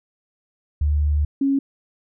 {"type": "tone pair in turn", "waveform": "sine", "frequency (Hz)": [74, 275], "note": ["D2", "C#4"], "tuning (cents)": [14, -14], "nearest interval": "octave + major seventh", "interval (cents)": 2272, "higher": "second", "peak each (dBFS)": -16, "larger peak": "neither", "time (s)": [[0.81, 1.25], [1.41, 1.59]], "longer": "first", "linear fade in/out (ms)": 5, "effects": []}